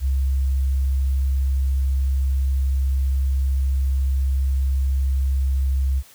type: tone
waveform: sine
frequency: 67 Hz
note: C2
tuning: 42 cents sharp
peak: -17 dBFS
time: 0-6.03 s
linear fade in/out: 50 ms
effects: white hiss -49 dBFS RMS until 6.14 s